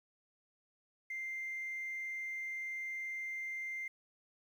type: tone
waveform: sine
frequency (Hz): 2093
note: C7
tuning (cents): 0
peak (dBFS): -37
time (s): 1.1-3.88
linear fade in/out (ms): 5
effects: tanh soft clip ceiling -34 dBFS + 11-bit